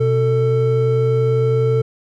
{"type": "tone pair together", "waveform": "triangle", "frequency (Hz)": [124.51, 445.5], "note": ["B2", "A4"], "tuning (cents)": [15, 22], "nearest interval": "octave + minor seventh", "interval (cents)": 2207, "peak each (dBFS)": -14, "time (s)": [0, 1.82], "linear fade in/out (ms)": 10, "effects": []}